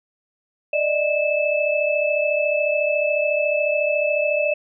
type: tone cluster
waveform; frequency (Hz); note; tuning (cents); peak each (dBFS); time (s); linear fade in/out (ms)
sine; 591 / 625 / 2618; D5 / D#5 / E7; +11 / +8 / -13; -20 / -24 / -23; 0.73-4.54; 5
effects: none